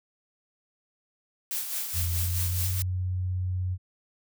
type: noise with tremolo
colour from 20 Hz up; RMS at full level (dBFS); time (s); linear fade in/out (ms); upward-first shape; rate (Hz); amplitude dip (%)
blue; -30; 1.51-2.82; 0; sine; 4.7; 50
type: tone with pitch glide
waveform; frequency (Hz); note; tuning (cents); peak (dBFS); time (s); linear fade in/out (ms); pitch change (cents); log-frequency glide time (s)
sine; 85.5 to 91.64; F2 to F#2; -36 to -16; -26; 1.93-3.78; 50; +120; 2.1-2.73
effects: none